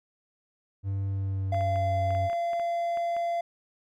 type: tone with pitch glide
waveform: triangle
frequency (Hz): 98 to 93.74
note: G2 to F#2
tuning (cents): 0 to +23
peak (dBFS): -25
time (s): 0.83-2.3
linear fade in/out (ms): 50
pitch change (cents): -77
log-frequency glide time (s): 1.07-2.02
type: tone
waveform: triangle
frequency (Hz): 685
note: F5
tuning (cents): -34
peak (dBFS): -24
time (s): 1.52-3.41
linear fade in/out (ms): 5
type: clicks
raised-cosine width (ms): 0.5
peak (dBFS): -29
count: 11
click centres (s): 1.545 / 1.609 / 1.759 / 2.106 / 2.15 / 2.299 / 2.331 / 2.533 / 2.597 / 2.973 / 3.166
effects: none